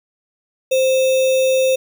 sine tone with sample-and-hold, 523.3 Hz, C5, in tune, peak -12 dBFS, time 0.71-1.76 s, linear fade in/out 10 ms, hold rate 3150 Hz, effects none

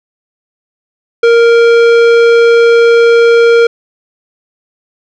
sine tone with tanh clipping, 466.2 Hz, A#4, in tune, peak -5 dBFS, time 1.23-3.67 s, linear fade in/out 5 ms, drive 15 dB, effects none

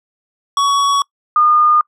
square / sine tone pair in turn, 1123 / 1218.1 Hz, C#6 / D#6, +22 / -37 cents, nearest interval minor second, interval 141 cents, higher second, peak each -12 / -8 dBFS, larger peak second, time 0.57-1.02 / 1.36-1.81 s, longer neither, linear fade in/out 2 ms, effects noise-tail reverb RT60 0.1 s tail -25 dB re dry + low-pass 8000 Hz 12 dB/octave

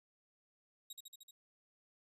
20% pulse tone with echo, 3800 Hz, A#7, 33 cents sharp, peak -40 dBFS, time 0.9-0.93 s, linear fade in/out 5 ms, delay 76 ms, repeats 5, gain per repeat -2 dB, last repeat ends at 1.31 s, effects none

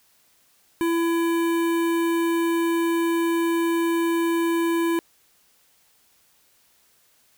square tone with notch filter, 335 Hz, E4, 28 cents sharp, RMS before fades -22 dBFS, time 0.81-4.99 s, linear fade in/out 0 ms, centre 5200 Hz, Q 0.88, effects white hiss -61 dBFS RMS until 7.37 s

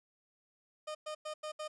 30% pulse tone bursts at uneven times, 613 Hz, D#5, 26 cents flat, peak -36 dBFS, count 5, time 0.87-0.95 / 1.06-1.15 / 1.25-1.34 / 1.43-1.52 / 1.59-1.68 s, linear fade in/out 10 ms, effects resampled to 22050 Hz + 12-bit

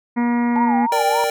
harmonic tone, 239 Hz, A#3, 43 cents sharp, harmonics 1 / 2 / 3 / 4 / 5 / 6 / 7 / 8 / 9 / 10, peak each -16 / -32 / -32 / -26 / -39 / -37 / -43 / -33 / -36 / -45 dBFS, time 0.16-0.87 s, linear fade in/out 20 ms
sine tone with vibrato, 866 Hz, A5, 28 cents flat, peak -18 dBFS, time 0.56-1.24 s, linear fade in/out 0 ms, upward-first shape sine, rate 3.5 Hz, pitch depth 160 cents each way
square chord, G minor, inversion first, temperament equal, 466.2 / 587.3 / 784 Hz, Bb4 / D5 / G5, 0 / 0 / 0 cents, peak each -23 dBFS, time 0.92-1.3 s, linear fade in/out 2 ms
effects none

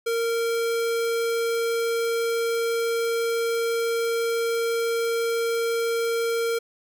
square tone, 462 Hz, A#4, 16 cents flat, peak -23 dBFS, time 0.06-6.59 s, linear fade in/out 10 ms, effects none

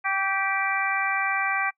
harmonic tone with a mistuned harmonic, 390.7 Hz, G4, 6 cents flat, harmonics 2 / 3 / 4 / 5 / 6, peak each -29 / -29 / -29 / -29 / -29 dBFS, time 0.04-1.71 s, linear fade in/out 20 ms, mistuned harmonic 3, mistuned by -22 cents, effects noise-tail reverb RT60 0.1 s tail -25 dB re dry

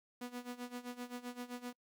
sawtooth tone with tremolo, 245.3 Hz, B3, 12 cents flat, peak -36 dBFS, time 0.21-1.73 s, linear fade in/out 5 ms, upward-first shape sine, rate 7.7 Hz, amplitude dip 85%, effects noise-tail reverb RT60 0.1 s tail -25 dB re dry + MP3 96 kbps

